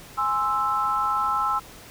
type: chord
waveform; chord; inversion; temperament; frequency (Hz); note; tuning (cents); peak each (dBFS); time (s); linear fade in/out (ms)
sine; Ab augmented; none; equal; 830.6 / 1046.5 / 1318.5; Ab5 / C6 / E6; 0 / 0 / 0; -28 / -27 / -23; 0.17-1.6; 20
effects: pink hiss -45 dBFS RMS until 1.9 s